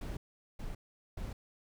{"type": "noise bursts", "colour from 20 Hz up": "brown", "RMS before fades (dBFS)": -40, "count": 3, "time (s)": [0.01, 1.33], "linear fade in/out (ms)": 5, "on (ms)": 160, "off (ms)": 420, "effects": []}